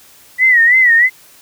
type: tone with vibrato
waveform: sine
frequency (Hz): 1946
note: B6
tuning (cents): -26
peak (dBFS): -6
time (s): 0.38-1.1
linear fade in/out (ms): 50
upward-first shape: sine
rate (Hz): 3.1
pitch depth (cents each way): 110
effects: white hiss -44 dBFS RMS until 1.41 s